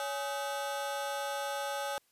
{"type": "ring-modulated tone", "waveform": "30% pulse", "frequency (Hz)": 698.5, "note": "F5", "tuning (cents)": 0, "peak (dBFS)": -28, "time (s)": [0, 1.98], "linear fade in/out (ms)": 0, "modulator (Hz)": 136, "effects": ["white hiss -71 dBFS RMS until 2.11 s", "resampled to 32000 Hz"]}